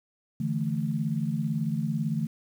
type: chord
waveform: sine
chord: D suspended second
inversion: none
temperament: equal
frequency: 146.83 / 164.81 / 220 Hz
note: D3 / E3 / A3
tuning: 0 / 0 / 0 cents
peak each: -30 dBFS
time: 0.4-2.27 s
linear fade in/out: 5 ms
effects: 9-bit

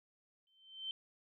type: tone with exponential growth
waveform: sine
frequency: 3100 Hz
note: G7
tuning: 20 cents flat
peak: -36 dBFS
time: 0.47-0.91 s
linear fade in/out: 1 ms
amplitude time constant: 95 ms
effects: none

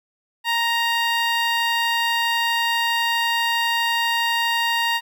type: tone with notch filter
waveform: 15% pulse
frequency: 932.3 Hz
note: A#5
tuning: in tune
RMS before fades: -21 dBFS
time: 0.44-5.01 s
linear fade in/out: 50 ms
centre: 9500 Hz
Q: 1.5
effects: none

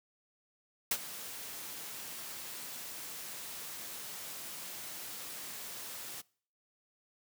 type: noise with ADSR envelope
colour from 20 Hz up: white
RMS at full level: -29 dBFS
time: 0.91-6.22 s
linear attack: 4 ms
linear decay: 53 ms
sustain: -15 dB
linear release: 19 ms
effects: noise-tail reverb RT60 0.5 s tail -24 dB re dry + high-pass 100 Hz 12 dB/octave

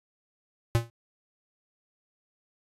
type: tone with exponential decay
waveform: square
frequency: 116.54 Hz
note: A#2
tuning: in tune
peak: -17 dBFS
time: 0.75-0.9 s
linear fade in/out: 0 ms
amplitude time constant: 32 ms
effects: resampled to 32000 Hz

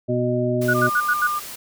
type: harmonic tone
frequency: 123 Hz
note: B2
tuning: 7 cents flat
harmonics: 1 / 2 / 3 / 5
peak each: -24 / -24 / -24 / -24 dBFS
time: 0.08-0.9 s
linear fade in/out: 20 ms
type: noise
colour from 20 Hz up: white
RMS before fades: -35 dBFS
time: 0.61-1.56 s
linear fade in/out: 10 ms
type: tone bursts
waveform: sine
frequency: 1462 Hz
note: F#6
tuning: 21 cents flat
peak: -16 dBFS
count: 5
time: 0.68-1.274 s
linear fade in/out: 10 ms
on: 58 ms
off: 76 ms
type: tone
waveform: sine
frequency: 1200 Hz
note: D6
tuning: 37 cents sharp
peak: -21 dBFS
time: 0.74-1.4 s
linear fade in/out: 20 ms
effects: none

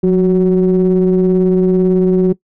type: ring-modulated tone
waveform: triangle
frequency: 95 Hz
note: F#2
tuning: 46 cents sharp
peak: -3 dBFS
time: 0.03-2.33 s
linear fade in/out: 10 ms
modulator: 276 Hz
effects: noise-tail reverb RT60 0.1 s tail -20 dB re dry

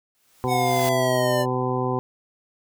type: noise with exponential growth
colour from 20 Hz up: white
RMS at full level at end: -29 dBFS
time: 0.15-0.89 s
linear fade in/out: 0 ms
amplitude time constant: 160 ms
type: harmonic tone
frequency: 126.7 Hz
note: B2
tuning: 45 cents sharp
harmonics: 1 / 2 / 3 / 4 / 6 / 7 / 8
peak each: -27 / -29 / -27 / -30 / -31 / -33 / -30 dBFS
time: 0.44-1.99 s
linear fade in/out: 0 ms
type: exponential sweep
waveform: square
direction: down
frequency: 744 to 587.3 Hz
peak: -22 dBFS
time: 0.47-1.46 s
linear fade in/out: 50 ms
effects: none

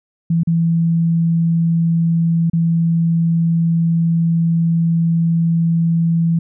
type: tone with dropouts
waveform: sine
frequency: 166.4 Hz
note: E3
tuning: 17 cents sharp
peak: -12 dBFS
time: 0.3-6.39 s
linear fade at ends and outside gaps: 5 ms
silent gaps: 0.434-0.472 / 2.499-2.532 s
effects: none

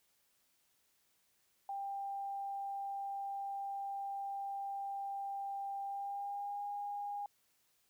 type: tone with pitch glide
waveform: sine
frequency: 793 to 814.8 Hz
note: G5 to G#5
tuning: +20 to -33 cents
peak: -38 dBFS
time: 1.69-7.26 s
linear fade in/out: 2 ms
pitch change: +47 cents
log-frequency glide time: 5.83-6.63 s
effects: white hiss -75 dBFS RMS until 7.89 s

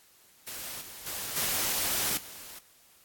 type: noise with level steps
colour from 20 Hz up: white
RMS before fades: -39 / -45 / -36 / -29 / -45 dBFS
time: 0.47-2.59 s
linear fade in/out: 5 ms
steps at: 0.81 / 1.06 / 1.36 / 2.17 s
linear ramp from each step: 5 ms
effects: white hiss -60 dBFS RMS until 3.04 s + AAC 64 kbps

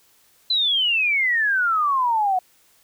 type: exponential sweep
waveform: sine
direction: down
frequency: 4072 to 723 Hz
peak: -17 dBFS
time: 0.5-2.39 s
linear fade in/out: 5 ms
effects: white hiss -58 dBFS RMS until 2.83 s

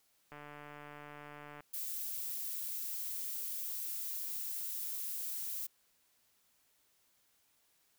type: click train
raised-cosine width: 0.5 ms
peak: -35 dBFS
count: 190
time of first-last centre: 0.32-1.606 s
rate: 147 Hz
type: noise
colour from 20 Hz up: violet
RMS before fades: -40 dBFS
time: 1.73-5.67 s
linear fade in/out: 10 ms
effects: white hiss -73 dBFS RMS until 7.98 s

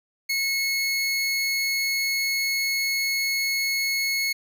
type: tone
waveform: 25% pulse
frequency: 2185 Hz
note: C#7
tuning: 26 cents flat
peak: -19 dBFS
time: 0.29-4.33 s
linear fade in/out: 10 ms
effects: none

